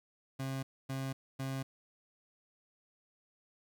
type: tone bursts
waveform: 30% pulse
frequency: 134 Hz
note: C3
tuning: 42 cents sharp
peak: -33 dBFS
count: 3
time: 0.39-1.63 s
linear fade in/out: 10 ms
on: 240 ms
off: 260 ms
effects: 12-bit